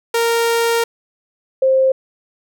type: tone pair in turn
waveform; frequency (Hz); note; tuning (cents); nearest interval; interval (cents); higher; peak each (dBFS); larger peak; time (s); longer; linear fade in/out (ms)
sawtooth / sine; 463.9 / 527.6; A#4 / C5; -8 / +14; major second; 222; second; -10; neither; 0.14-0.84 / 1.62-1.92; first; 5
effects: none